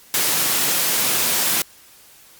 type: high-pass noise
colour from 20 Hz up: white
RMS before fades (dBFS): -19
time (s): 0.14-1.62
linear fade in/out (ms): 2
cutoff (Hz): 110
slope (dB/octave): 96
effects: white hiss -48 dBFS RMS until 2.39 s + Opus 48 kbps